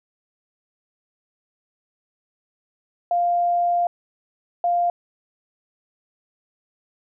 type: tone bursts at uneven times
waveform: sine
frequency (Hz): 698.5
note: F5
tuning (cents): 0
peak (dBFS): -17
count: 2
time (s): 3.11-3.87 / 4.64-4.9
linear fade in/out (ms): 2
effects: none